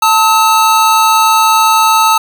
square tone pair together, 890 / 1283.6 Hz, A5 / E6, +20 / -46 cents, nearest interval tritone, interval 634 cents, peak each -10 dBFS, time 0.02-2.18 s, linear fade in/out 5 ms, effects 7-bit

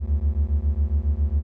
triangle beating tone pair, 69.3 / 76.6 Hz, C#2 / D#2, 0 / -27 cents, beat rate 7.3 Hz, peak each -20 dBFS, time 0-1.43 s, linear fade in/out 50 ms, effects none

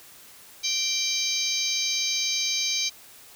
harmonic tone with a mistuned harmonic, 784 Hz, G5, in tune, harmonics 3 / 4 / 5 / 6 / 7 / 8, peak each -32 / -34 / -29 / -31 / -33 / -29 dBFS, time 0.63-2.9 s, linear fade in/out 20 ms, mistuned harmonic 7, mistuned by -54 cents, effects white hiss -49 dBFS RMS until 3.35 s

